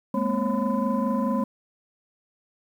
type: tone cluster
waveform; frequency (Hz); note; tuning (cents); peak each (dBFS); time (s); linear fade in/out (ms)
sine; 207.5 / 232.4 / 257 / 544 / 1010; G#3 / A#3 / C4 / C#5 / B5; -1 / -5 / -31 / -33 / +39; -26 / -26 / -28 / -29 / -29; 0.14-1.44; 5
effects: tanh soft clip ceiling -15 dBFS + 9-bit